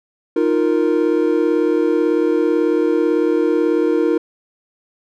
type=chord; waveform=triangle; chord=Eb suspended second; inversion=none; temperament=equal; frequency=311.1 / 349.2 / 466.2 Hz; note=Eb4 / F4 / Bb4; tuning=0 / 0 / 0 cents; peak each=-16 dBFS; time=0.36-4.18 s; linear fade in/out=5 ms; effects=none